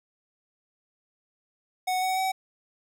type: tone with pitch steps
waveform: square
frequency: 740 / 749.5 / 759 Hz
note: F#5 / F#5 / F#5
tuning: 0 / +22 / +44 cents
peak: -25 dBFS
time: 1.87-2.32 s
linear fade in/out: 10 ms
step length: 150 ms
effects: none